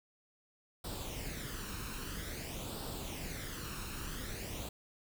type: noise with flanger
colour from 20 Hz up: pink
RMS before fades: -42 dBFS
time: 0.84-4.69 s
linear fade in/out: 5 ms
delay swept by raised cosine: 0.23 to 0.75 ms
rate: 0.5 Hz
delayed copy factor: +0.6
effects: none